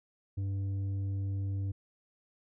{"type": "tone with tanh clipping", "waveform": "sine", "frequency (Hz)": 97.9, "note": "G2", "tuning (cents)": -2, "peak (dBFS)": -32, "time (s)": [0.37, 1.72], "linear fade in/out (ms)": 10, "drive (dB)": 6, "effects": []}